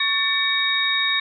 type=tone cluster; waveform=sine; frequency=1120 / 1779 / 2268 / 3752 Hz; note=C#6 / A6 / C#7 / A#7; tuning=+18 / +19 / +39 / +11 cents; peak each=-29 / -24 / -25 / -21 dBFS; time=0-1.2 s; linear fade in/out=5 ms; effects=none